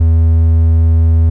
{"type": "tone", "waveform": "triangle", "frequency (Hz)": 81.6, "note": "E2", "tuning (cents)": -17, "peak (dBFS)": -4, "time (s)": [0, 1.3], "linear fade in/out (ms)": 10, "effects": []}